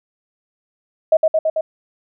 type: tone with echo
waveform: sine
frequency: 634 Hz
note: D#5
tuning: 32 cents sharp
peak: -8 dBFS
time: 1.12-1.17 s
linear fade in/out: 5 ms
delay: 110 ms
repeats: 4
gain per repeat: -2 dB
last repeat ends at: 1.61 s
effects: none